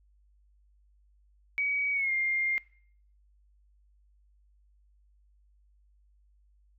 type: tone with pitch glide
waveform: sine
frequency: 2266 to 2114 Hz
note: C#7 to C7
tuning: +37 to +17 cents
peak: -26 dBFS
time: 1.58-2.58 s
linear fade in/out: 0 ms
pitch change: -120 cents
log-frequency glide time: 1.93-2.12 s
effects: noise-tail reverb RT60 0.6 s tail -21 dB re dry + added 50 Hz sine -61 dBFS peak until 6.78 s